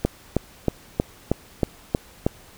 click train, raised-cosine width 2 ms, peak -5 dBFS, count 8, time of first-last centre 0.05-2.265 s, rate 3.16 Hz, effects pink hiss -49 dBFS RMS until 2.57 s

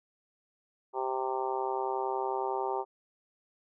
harmonic tone, 130.81 Hz, C3, in tune, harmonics 3 / 4 / 5 / 6 / 7 / 8 / 9, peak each -34 / -40 / -42 / -35 / -35 / -44 / -43 dBFS, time 0.93-2.85 s, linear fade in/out 50 ms, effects none

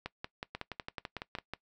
two click trains, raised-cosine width 0.3 ms, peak -22 / -21 dBFS, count 6 / 9, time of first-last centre 0.55-1.386 / 0.06-1.536 s, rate 5.98 / 5.42 Hz, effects noise-tail reverb RT60 0.1 s tail -20 dB re dry

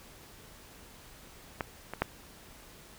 clicks, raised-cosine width 0.5 ms, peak -16 / -21 / -11 dBFS, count 3, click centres 1.608 / 1.936 / 2.02 s, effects pink hiss -53 dBFS RMS until 2.98 s

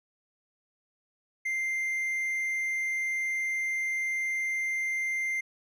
triangle tone, 2093 Hz, C7, in tune, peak -26 dBFS, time 1.45-5.41 s, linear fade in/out 10 ms, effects none

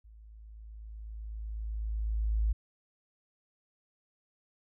sine tone with level ramp, 54 Hz, A1, 32 cents flat, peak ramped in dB -51 to -24 dBFS, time 0.04-2.53 s, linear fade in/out 10 ms, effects none

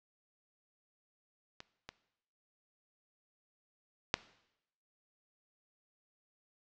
clicks, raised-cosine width 0.2 ms, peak -28 / -26 / -9 dBFS, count 3, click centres 1.604 / 1.89 / 4.141 s, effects noise-tail reverb RT60 0.8 s tail -18 dB re dry + low-pass 6000 Hz 12 dB/octave

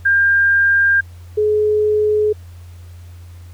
sine tone pair in turn, 1600 / 423.8 Hz, G6 / G#4, +35 / +35 cents, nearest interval octave + major seventh, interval 2300 cents, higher first, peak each -10 / -12 dBFS, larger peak first, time 0.05-1.01 / 1.37-2.33 s, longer neither, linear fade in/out 10 ms, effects added 87 Hz sine -34 dBFS peak until 3.53 s + pink hiss -51 dBFS RMS until 3.53 s

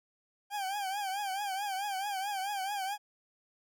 40% pulse tone with vibrato, 791 Hz, G5, 15 cents sharp, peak -32 dBFS, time 0.5-2.98 s, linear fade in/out 50 ms, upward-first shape triangle, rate 4.6 Hz, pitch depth 110 cents each way, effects none

